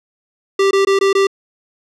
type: tone bursts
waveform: square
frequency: 392 Hz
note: G4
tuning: in tune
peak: -11 dBFS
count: 5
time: 0.59-1.27 s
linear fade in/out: 5 ms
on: 120 ms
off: 20 ms
effects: low-pass 6000 Hz 12 dB/octave